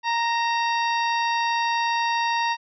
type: harmonic tone with a mistuned harmonic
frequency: 932.3 Hz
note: A#5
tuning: in tune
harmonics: 1 / 2 / 3 / 4 / 5 / 6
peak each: -22 / -28 / -32 / -34 / -36 / -38 dBFS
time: 0.03-2.57 s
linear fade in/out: 50 ms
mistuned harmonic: 3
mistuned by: -49 cents
effects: none